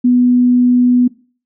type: tone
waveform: sine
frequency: 246.9 Hz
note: B3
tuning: in tune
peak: -7 dBFS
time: 0.04-1.08 s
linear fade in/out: 10 ms
effects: noise-tail reverb RT60 0.4 s tail -20 dB re dry